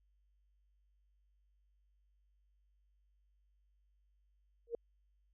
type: tone with exponential growth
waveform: sine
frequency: 467.6 Hz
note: A#4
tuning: 5 cents sharp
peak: -31 dBFS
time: 4.67-4.75 s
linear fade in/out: 2 ms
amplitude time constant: 17 ms
effects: added 50 Hz sine -70 dBFS peak until 5.33 s